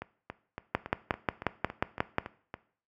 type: two click trains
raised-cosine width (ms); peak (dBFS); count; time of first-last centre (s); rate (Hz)
0.5; -10 / -22; 9 / 10; 0.75-2.184 / 0.02-2.541; 5.58 / 3.57
effects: noise-tail reverb RT60 0.5 s tail -18 dB re dry + high-pass 60 Hz 12 dB/octave